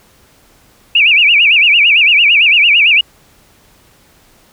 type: tone with vibrato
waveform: sine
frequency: 2556 Hz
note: D#7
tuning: 46 cents sharp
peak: -5 dBFS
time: 0.95-3.01 s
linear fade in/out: 5 ms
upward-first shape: sine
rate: 8.9 Hz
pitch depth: 210 cents each way
effects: pink hiss -48 dBFS RMS until 4.52 s